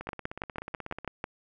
two click trains, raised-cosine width 0.5 ms, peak -23 / -17 dBFS, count 18 / 8, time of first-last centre 0.01-1.047 / 0.09-1.241 s, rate 16.4 / 6.08 Hz, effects none

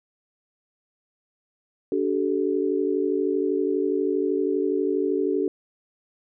sine tone cluster, 289.6 / 381 / 433.5 Hz, D4 / G4 / A4, -24 / -49 / -26 cents, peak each -26 / -24 / -26 dBFS, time 1.92-5.48 s, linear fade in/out 2 ms, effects none

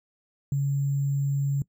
sine tone with sample-and-hold, 140 Hz, C#3, 18 cents sharp, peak -22 dBFS, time 0.52-1.62 s, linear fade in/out 2 ms, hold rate 7350 Hz, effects noise-tail reverb RT60 0.1 s tail -21 dB re dry

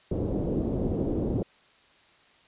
white low-pass noise, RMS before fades -28 dBFS, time 0.11-1.43 s, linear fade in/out 5 ms, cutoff 440 Hz, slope 24 dB/octave, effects white hiss -59 dBFS RMS until 2.47 s + resampled to 8000 Hz

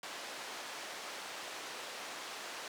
pink band-pass noise, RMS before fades -45 dBFS, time 0.03-2.68 s, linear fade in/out 2 ms, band 560 to 6800 Hz, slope 12 dB/octave, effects none

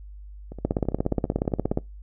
two click trains, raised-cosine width 2 ms, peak -9 / -24 dBFS, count 20 / 20, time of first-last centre 0.65-1.774 / 0.52-1.787 s, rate 16.9 / 15 Hz, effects noise-tail reverb RT60 0.2 s tail -24 dB re dry + added 50 Hz sine -39 dBFS peak until 2.02 s

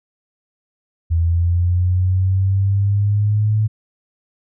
sine linear sweep, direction up, 82.41 to 108.6 Hz, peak -13 dBFS, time 1.1-3.68 s, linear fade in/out 20 ms, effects none

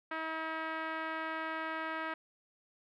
5% pulse tone with low-pass filter, 320 Hz, D#4, 49 cents sharp, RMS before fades -38 dBFS, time 0.11-2.14 s, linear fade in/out 5 ms, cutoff 1600 Hz, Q 1.5, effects none

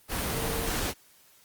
sine tone in noise, 454.6 Hz, A#4, 43 cents flat, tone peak -36 dBFS, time 0.32-0.72 s, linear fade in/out 50 ms, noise pink, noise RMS -30 dBFS, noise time 0.08-0.94 s, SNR -9 dB, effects white hiss -59 dBFS RMS until 1.44 s + Opus 32 kbps

